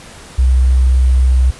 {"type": "tone with sample-and-hold", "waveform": "sine", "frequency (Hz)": 64, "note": "C2", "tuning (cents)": -38, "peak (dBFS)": -7, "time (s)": [0.38, 1.51], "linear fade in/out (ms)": 10, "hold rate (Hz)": 8820, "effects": ["pink hiss -36 dBFS RMS until 1.59 s", "resampled to 24000 Hz"]}